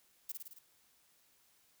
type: noise with echo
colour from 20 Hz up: violet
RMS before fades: -40 dBFS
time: 0.29-0.32 s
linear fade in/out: 5 ms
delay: 54 ms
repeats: 5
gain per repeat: -3 dB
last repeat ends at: 0.59 s
effects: white hiss -70 dBFS RMS until 1.8 s